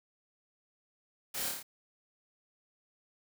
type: noise with echo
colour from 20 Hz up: white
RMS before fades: -38 dBFS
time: 1.34-1.49 s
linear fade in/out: 10 ms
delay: 28 ms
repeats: 5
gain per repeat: -2 dB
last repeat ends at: 1.63 s
effects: none